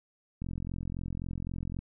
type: click train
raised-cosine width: 5 ms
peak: -24 dBFS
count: 61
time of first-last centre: 0.42-1.79 s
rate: 43.8 Hz
effects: none